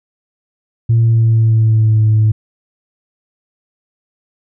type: tone with pitch glide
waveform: sine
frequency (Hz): 115 to 108.55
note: A#2 to A2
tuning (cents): -23 to -23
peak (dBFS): -6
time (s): 0.89-2.32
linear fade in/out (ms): 10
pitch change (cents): -100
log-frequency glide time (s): 1-2.04
effects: tanh soft clip ceiling -5 dBFS